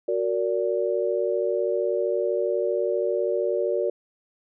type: chord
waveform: sine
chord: Gb augmented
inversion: none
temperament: just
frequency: 370 / 462.5 / 578.1 Hz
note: Gb4 / Bb4 / D5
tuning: 0 / -14 / -27 cents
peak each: -26 dBFS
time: 0.08-3.9 s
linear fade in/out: 5 ms
effects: none